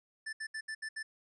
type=tone bursts at uneven times; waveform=square; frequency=1760 Hz; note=A6; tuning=in tune; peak=-38 dBFS; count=6; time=0.26-0.33 / 0.4-0.47 / 0.54-0.61 / 0.68-0.75 / 0.82-0.89 / 0.96-1.03 s; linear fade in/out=10 ms; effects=resampled to 22050 Hz